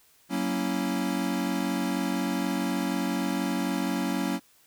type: chord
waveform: square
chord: F# dominant seventh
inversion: none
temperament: equal with one note detuned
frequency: 186.71 / 233.1 / 277.2 / 329.6 Hz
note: F#3 / A#3 / C#4 / E4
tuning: +16 / 0 / 0 / 0 cents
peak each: -32 / -33 / -31 / -35 dBFS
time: 0.29-4.4 s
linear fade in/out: 50 ms
effects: white hiss -61 dBFS RMS until 4.66 s